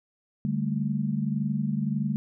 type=chord; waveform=sine; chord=D suspended fourth; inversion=none; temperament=equal with one note detuned; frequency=146.83 / 198.28 / 220 Hz; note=D3 / G3 / A3; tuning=0 / +20 / 0 cents; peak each=-29 dBFS; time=0.45-2.16 s; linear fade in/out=0 ms; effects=none